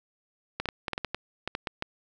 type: clicks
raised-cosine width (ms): 0.3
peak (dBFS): -14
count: 12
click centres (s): 0.6 / 0.657 / 0.688 / 0.882 / 0.933 / 0.979 / 1.047 / 1.146 / 1.476 / 1.551 / 1.672 / 1.824
effects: none